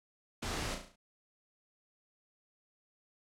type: noise with echo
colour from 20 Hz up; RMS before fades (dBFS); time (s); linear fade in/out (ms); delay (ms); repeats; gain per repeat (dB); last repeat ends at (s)
pink; -38; 0.42-0.75; 10; 35; 6; -5; 0.96
effects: low-pass 8000 Hz 12 dB/octave